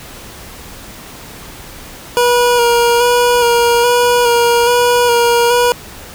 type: tone with vibrato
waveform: 25% pulse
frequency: 479.2 Hz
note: A#4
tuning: 48 cents sharp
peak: -5 dBFS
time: 2.17-5.72 s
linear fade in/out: 0 ms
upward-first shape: square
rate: 1.2 Hz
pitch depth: 21 cents each way
effects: pink hiss -33 dBFS RMS until 6.14 s